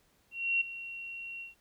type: tone with ADSR envelope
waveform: sine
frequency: 2739 Hz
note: F7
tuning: 34 cents flat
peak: -24 dBFS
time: 0.31-1.55 s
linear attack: 300 ms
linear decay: 8 ms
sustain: -15 dB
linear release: 140 ms
effects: pink hiss -69 dBFS RMS until 1.6 s